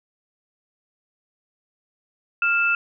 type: tone pair together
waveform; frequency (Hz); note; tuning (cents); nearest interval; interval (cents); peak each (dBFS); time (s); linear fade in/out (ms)
sine; 1396.9 / 2637; F6 / E7; 0 / 0; major seventh; 1100; -20; 2.42-2.75; 2
effects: none